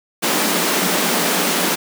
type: high-pass noise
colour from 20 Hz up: pink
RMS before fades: -18 dBFS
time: 0.22-1.76 s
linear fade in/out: 20 ms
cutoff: 170 Hz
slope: 96 dB/octave
effects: none